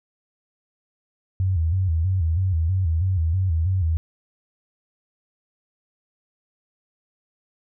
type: tone with vibrato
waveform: sine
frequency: 87.31 Hz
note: F2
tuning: in tune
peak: -18 dBFS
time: 1.4-3.97 s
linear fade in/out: 0 ms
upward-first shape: square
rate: 3.1 Hz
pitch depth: 130 cents each way
effects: none